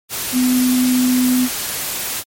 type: tone in noise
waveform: sine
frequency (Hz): 252.3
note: B3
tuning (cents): +37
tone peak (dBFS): -12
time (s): 0.32-1.49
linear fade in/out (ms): 50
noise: white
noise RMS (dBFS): -23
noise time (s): 0.09-2.24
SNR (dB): +8
effects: MP3 64 kbps